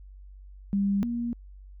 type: tone pair in turn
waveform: sine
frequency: 199 / 236.7 Hz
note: G3 / A#3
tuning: +26 / +27 cents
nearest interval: minor third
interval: 301 cents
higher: second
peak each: -22 / -27 dBFS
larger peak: first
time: 0.73-1.03 / 1.03-1.33 s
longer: neither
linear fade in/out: 0 ms
effects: added 48 Hz sine -44 dBFS peak until 1.8 s